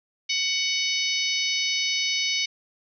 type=harmonic tone; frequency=745 Hz; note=F#5; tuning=12 cents sharp; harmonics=3 / 4 / 5 / 6 / 7 / 8; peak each=-28 / -29 / -30 / -31 / -31 / -32 dBFS; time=0.29-2.46 s; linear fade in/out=10 ms; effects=none